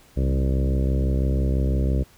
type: harmonic tone with a mistuned harmonic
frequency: 66 Hz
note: C2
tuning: 16 cents sharp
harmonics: 1 / 2 / 3 / 4 / 5 / 6 / 7 / 8 / 9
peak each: -20 / -26 / -30 / -32 / -34 / -36 / -37 / -38 / -39 dBFS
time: 0.16-2.04 s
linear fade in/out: 20 ms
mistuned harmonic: 2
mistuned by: +37 cents
effects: pink hiss -54 dBFS RMS until 2.17 s